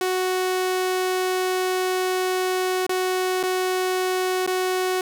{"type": "tone with dropouts", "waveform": "sawtooth", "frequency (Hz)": 370, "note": "F#4", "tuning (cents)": 0, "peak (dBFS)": -17, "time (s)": [0.01, 5.01], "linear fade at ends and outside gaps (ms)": 2, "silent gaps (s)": [[2.866, 2.893], [3.43, 3.435], [4.464, 4.475]], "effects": []}